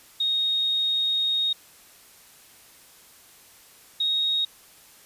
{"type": "tone pair in turn", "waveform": "sine", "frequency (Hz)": [3729, 3753], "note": ["A#7", "A#7"], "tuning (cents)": [0, 11], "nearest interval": "unison", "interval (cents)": 11, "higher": "second", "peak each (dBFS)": -21, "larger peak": "neither", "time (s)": [[0.2, 1.53], [4, 4.45]], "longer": "first", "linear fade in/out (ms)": 5, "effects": ["white hiss -52 dBFS RMS until 5.05 s", "resampled to 32000 Hz"]}